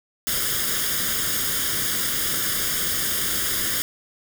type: noise with comb filter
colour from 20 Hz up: white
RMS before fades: -24 dBFS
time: 0.27-3.82 s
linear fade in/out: 0 ms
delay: 0.59 ms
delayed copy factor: +0.75
effects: none